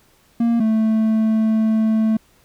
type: tone pair in turn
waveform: triangle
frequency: 233.1 / 220 Hz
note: A#3 / A3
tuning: 0 / 0 cents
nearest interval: minor second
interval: 100 cents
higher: first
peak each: -12 dBFS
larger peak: neither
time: 0.4-0.6 / 0.6-2.17 s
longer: second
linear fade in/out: 5 ms
effects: pink hiss -56 dBFS RMS until 2.44 s